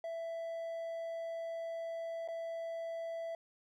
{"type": "tone with dropouts", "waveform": "triangle", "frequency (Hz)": 663, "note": "E5", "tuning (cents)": 10, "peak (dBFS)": -36, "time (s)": [0.04, 3.35], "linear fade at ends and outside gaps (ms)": 2, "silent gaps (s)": [2.277, 2.285], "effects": []}